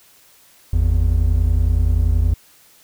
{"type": "tone pair together", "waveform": "triangle", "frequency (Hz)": [51.74, 82.41], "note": ["G#1", "E2"], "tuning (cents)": [-6, 0], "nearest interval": "minor sixth", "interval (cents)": 806, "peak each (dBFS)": -14, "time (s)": [0.73, 2.34], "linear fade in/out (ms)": 5, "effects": ["white hiss -51 dBFS RMS until 2.83 s"]}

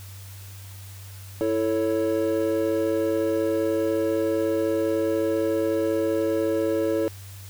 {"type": "chord", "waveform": "triangle", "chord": "A major", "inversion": "second", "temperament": "equal", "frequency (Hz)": [329.6, 440, 554.4], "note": ["E4", "A4", "C#5"], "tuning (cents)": [0, 0, 0], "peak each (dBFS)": [-23, -24, -24], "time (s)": [1.41, 7.08], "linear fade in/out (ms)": 0, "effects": ["added 97 Hz sine -39 dBFS peak until 7.49 s", "white hiss -47 dBFS RMS until 7.49 s"]}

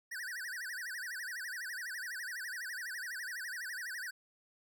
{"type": "tone with vibrato", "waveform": "square", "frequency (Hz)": 1697, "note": "G#6", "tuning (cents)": 37, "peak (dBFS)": -40, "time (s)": [0.11, 4.11], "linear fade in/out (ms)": 10, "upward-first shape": "sine", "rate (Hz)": 12, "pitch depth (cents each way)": 240, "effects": []}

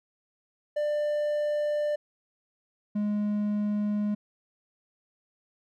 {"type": "tone pair in turn", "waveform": "triangle", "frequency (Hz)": [594, 208.1], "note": ["D5", "G#3"], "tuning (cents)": [20, 4], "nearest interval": "octave + tritone", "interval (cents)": 1816, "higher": "first", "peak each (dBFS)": -23, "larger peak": "neither", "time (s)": [[0.76, 1.96], [2.95, 4.15]], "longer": "neither", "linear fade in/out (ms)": 10, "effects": []}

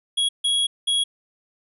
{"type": "tone bursts at uneven times", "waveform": "square", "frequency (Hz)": 3322, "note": "G#7", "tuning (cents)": 0, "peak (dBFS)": -19, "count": 3, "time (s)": [[0.17, 0.29], [0.44, 0.67], [0.87, 1.04]], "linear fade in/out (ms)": 10, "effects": ["resampled to 32000 Hz"]}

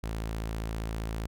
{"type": "tone", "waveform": "sawtooth", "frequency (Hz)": 55.1, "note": "A1", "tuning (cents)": 3, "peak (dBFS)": -28, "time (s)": [0.03, 1.27], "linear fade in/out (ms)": 10, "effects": []}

